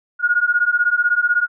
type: beating tone pair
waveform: sine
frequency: 1431 / 1447 Hz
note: F6 / F#6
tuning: +42 / -39 cents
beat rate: 16 Hz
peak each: -17 dBFS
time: 0.19-1.48 s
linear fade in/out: 50 ms
effects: none